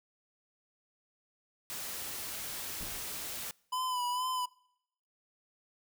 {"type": "noise", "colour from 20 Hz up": "white", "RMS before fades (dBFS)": -40, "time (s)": [1.7, 3.51], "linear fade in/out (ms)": 0}
{"type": "noise with exponential decay", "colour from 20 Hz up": "brown", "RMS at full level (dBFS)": -42, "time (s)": [2.8, 3.31], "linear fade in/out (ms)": 1, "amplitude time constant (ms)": 110}
{"type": "tone with vibrato", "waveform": "square", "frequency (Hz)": 1000, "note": "B5", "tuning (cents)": 21, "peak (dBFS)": -32, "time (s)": [3.72, 4.46], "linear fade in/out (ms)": 10, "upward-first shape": "sine", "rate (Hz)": 2.2, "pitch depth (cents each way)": 42}
{"effects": ["noise-tail reverb RT60 0.8 s tail -26 dB re dry"]}